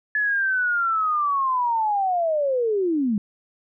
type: linear sweep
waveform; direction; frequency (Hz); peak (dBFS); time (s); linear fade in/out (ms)
sine; down; 1720 to 196; -19; 0.15-3.18; 2
effects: none